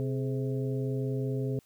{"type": "harmonic tone with a mistuned harmonic", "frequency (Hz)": 130.4, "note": "C3", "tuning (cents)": -5, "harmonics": [1, 2, 3, 4, 5], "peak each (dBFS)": [-30, -36, -35, -42, -50], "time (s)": [0, 1.59], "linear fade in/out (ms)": 0, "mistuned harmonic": 3, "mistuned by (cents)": 110, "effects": ["white hiss -66 dBFS RMS until 1.65 s"]}